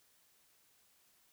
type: silence
effects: white hiss -70 dBFS RMS until 1.32 s